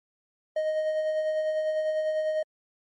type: tone with tremolo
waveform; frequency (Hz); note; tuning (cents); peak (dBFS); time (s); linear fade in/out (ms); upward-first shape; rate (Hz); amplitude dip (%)
triangle; 622.3; D#5; 0; -21; 0.56-2.43; 5; sine; 10; 35
effects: MP3 48 kbps